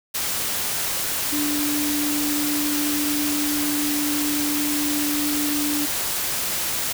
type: tone in noise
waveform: sine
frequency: 294.1 Hz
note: D4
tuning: 3 cents sharp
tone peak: -23 dBFS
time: 1.32-5.86 s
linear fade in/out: 10 ms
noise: white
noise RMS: -25 dBFS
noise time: 0.14-6.93 s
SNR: -1 dB
effects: none